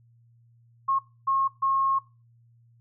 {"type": "tone bursts at uneven times", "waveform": "sine", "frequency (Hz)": 1082, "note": "C#6", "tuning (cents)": -42, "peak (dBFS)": -21, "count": 3, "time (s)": [[0.88, 0.99], [1.27, 1.48], [1.62, 1.99]], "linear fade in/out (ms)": 10, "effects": ["noise-tail reverb RT60 0.3 s tail -18 dB re dry", "added 117 Hz sine -56 dBFS peak until 2.8 s"]}